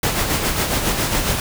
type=noise with tremolo; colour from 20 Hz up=pink; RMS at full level=-18 dBFS; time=0.03-1.4 s; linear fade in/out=2 ms; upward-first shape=sine; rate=7.3 Hz; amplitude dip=45%; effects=none